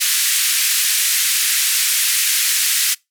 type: band-pass noise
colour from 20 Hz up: white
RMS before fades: -17 dBFS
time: 0-2.95 s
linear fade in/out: 20 ms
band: 1700 to 13000 Hz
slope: 24 dB/octave
effects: noise-tail reverb RT60 0.2 s tail -24 dB re dry